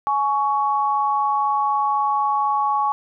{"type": "tone pair together", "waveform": "sine", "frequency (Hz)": [841, 1117], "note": ["G#5", "C#6"], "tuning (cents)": [22, 13], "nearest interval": "perfect fourth", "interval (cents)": 491, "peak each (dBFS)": -20, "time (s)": [0.07, 2.92], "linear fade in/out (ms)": 0, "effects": []}